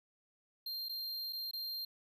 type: tone with dropouts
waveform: square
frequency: 4186 Hz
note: C8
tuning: in tune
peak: -39 dBFS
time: 0.66-1.85 s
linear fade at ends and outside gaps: 5 ms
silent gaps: 0.886-0.893 / 1.326-1.33 / 1.512-1.533 s
effects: none